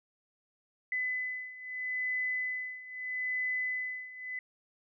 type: beating tone pair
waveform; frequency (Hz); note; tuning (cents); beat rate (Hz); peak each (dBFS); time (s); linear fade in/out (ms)
sine; 2009 / 2009.78; B6 / B6; +29 / +30; 0.78; -37 / -34; 0.92-4.39; 2
effects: none